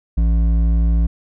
sine tone with hard clipping, 56.3 Hz, A1, 40 cents sharp, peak -14 dBFS, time 0.17-1.07 s, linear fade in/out 10 ms, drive 8 dB, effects none

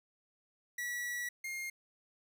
45% pulse tone pair in turn, 1939 / 2127 Hz, B6 / C7, -32 / +28 cents, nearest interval major second, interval 160 cents, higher second, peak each -36 / -38 dBFS, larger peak first, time 0.78-1.29 / 1.44-1.7 s, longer first, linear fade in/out 5 ms, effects none

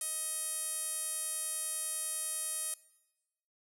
sawtooth tone with band-pass filter, 630 Hz, D#5, 21 cents sharp, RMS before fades -37 dBFS, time 0.01-2.74 s, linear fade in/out 2 ms, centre 9800 Hz, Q 6.1, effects noise-tail reverb RT60 1.0 s tail -20 dB re dry

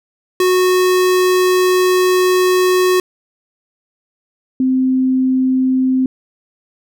square / sine tone pair in turn, 367 / 259.5 Hz, F#4 / C4, -14 / -14 cents, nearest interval tritone, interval 600 cents, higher first, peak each -11 dBFS, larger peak neither, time 0.4-3 / 4.6-6.06 s, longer first, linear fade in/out 2 ms, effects none

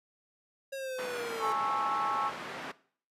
square linear sweep, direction down, 548 to 431.4 Hz, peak -36 dBFS, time 0.72-1.53 s, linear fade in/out 10 ms
white band-pass noise, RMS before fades -41 dBFS, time 0.98-2.72 s, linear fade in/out 10 ms, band 200 to 1700 Hz, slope 12 dB/octave
sine chord, A major seventh, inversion third, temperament just, 825 / 880 / 1100 / 1320 Hz, G#5 / A5 / C#6 / E6, -12 / 0 / -14 / +2 cents, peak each -35 / -38 / -32 / -34 dBFS, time 1.39-2.32 s, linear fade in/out 50 ms
effects noise-tail reverb RT60 0.5 s tail -19 dB re dry + resampled to 32000 Hz

